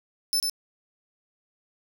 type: tone with echo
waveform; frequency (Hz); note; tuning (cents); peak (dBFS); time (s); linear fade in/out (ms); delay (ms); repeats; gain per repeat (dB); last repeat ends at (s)
sawtooth; 5274; E8; 0; -19; 0.33-0.4; 0; 97; 1; -3; 0.497
effects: none